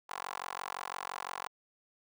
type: tone with high-pass filter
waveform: 15% pulse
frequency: 45.85 Hz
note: F#1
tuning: 15 cents flat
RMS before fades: -41 dBFS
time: 0.09-1.48 s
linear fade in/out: 10 ms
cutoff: 940 Hz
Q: 3.1
effects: none